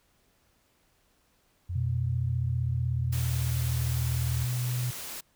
sine tone with pitch glide, 88.8 to 83.33 Hz, F2 to E2, +29 to +19 cents, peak -30 dBFS, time 1.69-4.45 s, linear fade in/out 10 ms, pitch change -110 cents, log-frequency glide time 2.27-3.76 s
sine tone, 123.47 Hz, B2, in tune, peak -27 dBFS, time 1.75-4.91 s, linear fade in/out 10 ms
white noise, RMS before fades -39 dBFS, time 3.12-5.21 s, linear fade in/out 10 ms
effects pink hiss -68 dBFS RMS until 5.35 s

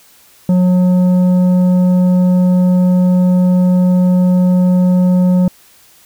sine tone with tanh clipping, 181.3 Hz, F#3, 35 cents flat, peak -9 dBFS, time 0.49-5.48 s, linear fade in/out 2 ms, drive 8 dB, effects white hiss -46 dBFS RMS until 6.05 s

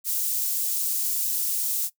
white high-pass noise, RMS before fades -26 dBFS, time 0.04-1.9 s, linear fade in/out 50 ms, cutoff 7600 Hz, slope 12 dB/octave, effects noise-tail reverb RT60 0.1 s tail -18 dB re dry

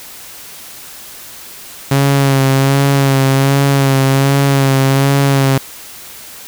sawtooth tone with vibrato, 137 Hz, C#3, 20 cents flat, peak -5 dBFS, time 1.91-5.58 s, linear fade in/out 5 ms, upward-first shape sine, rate 1.3 Hz, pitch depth 31 cents each way, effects white hiss -33 dBFS RMS until 6.47 s

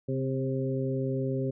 harmonic tone with a mistuned harmonic, 133.1 Hz, C3, 30 cents sharp, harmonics 1 / 2 / 3 / 4, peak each -30 / -33 / -33 / -36 dBFS, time 0.08-1.51 s, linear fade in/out 10 ms, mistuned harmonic 2, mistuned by -27 cents, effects none

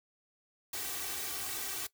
white noise with comb filter, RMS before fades -38 dBFS, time 0.73-1.87 s, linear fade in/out 5 ms, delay 2.6 ms, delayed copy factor +1, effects noise-tail reverb RT60 0.1 s tail -18 dB re dry + high-pass 60 Hz 12 dB/octave

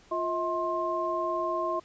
sine tone cluster, 350 / 642 / 1059 Hz, F4 / E5 / C6, +4 / -46 / +21 cents, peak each -33 / -31 / -30 dBFS, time 0.11-1.8 s, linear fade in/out 10 ms, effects pink hiss -58 dBFS RMS until 1.84 s + resampled to 16000 Hz

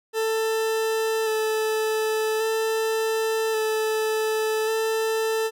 40% pulse tone with vibrato, 440 Hz, A4, in tune, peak -21 dBFS, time 0.13-5.51 s, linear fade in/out 50 ms, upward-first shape square, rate 0.44 Hz, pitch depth 14 cents each way, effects none

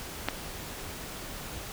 click, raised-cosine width 0.3 ms, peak -10 dBFS, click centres 0.286 s, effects pink hiss -40 dBFS RMS until 1.72 s

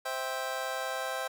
25% pulse chord, C major, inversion none, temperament just, 523.3 / 654.1 / 784.9 Hz, C5 / E5 / G5, 0 / -14 / +2 cents, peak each -33 / -34 / -34 dBFS, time 0.05-1.28 s, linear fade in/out 10 ms, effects none

